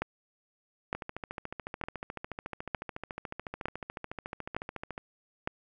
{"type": "two click trains", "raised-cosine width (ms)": 0.5, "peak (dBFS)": [-15, -22], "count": [7, 57], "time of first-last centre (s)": [[0.02, 5.475], [0.95, 4.979]], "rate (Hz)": [1.1, 13.9], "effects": []}